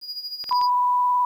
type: tone with tremolo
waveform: triangle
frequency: 4881 Hz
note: D#8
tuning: 34 cents flat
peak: -26 dBFS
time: 0.01-0.7 s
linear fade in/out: 50 ms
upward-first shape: sine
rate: 13 Hz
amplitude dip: 70%
type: clicks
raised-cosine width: 0.2 ms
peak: -20 dBFS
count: 4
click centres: 0.441 / 0.493 / 0.525 / 0.614 s
type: tone with vibrato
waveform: sine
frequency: 987.8 Hz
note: B5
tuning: in tune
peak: -17 dBFS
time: 0.51-1.25 s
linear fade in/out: 2 ms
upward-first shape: square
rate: 19 Hz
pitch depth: 12 cents each way
effects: 9-bit